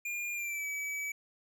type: tone with pitch glide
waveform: square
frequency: 2412 to 2288 Hz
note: D7 to D7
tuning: +46 to -46 cents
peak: -35 dBFS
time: 0.05-1.12 s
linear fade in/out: 5 ms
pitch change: -92 cents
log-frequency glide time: 0.33-0.66 s
effects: none